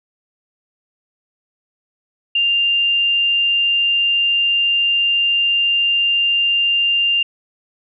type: tone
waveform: sine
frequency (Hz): 2794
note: F7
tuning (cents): 0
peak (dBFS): -13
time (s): 2.35-7.23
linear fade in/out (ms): 5
effects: none